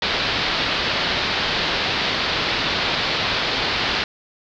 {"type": "low-pass noise", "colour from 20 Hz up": "white", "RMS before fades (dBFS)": -22, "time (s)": [0.02, 4.04], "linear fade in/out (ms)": 2, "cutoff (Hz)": 4600, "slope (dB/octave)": 48, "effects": []}